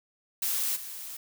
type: noise with level steps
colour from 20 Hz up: blue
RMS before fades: -29 / -40 dBFS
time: 0.42-1.17 s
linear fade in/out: 5 ms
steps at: 0.75 s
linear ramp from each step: 20 ms
effects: none